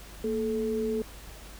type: tone pair together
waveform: sine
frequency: 230 / 434.2 Hz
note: A#3 / A4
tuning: -23 / -23 cents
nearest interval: major seventh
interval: 1100 cents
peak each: -31 / -28 dBFS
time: 0.24-1.02 s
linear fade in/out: 2 ms
effects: added 50 Hz sine -46 dBFS peak until 1.59 s + pink hiss -48 dBFS RMS until 1.59 s